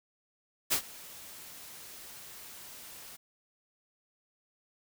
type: noise with ADSR envelope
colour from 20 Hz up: white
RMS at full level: -26 dBFS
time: 0.7-3.17 s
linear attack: 25 ms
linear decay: 88 ms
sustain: -22 dB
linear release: 17 ms
effects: none